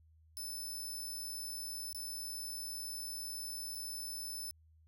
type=tone with dropouts; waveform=15% pulse; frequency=5274 Hz; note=E8; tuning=in tune; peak=-35 dBFS; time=0.37-4.51 s; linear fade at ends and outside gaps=0 ms; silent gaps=1.928-1.947 / 3.75-3.756 s; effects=added 79 Hz sine -62 dBFS peak until 4.87 s